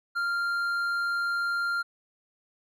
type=tone with hard clipping; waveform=sine; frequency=1393 Hz; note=F6; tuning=5 cents flat; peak=-27 dBFS; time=0.15-1.83 s; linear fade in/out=20 ms; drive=5 dB; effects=none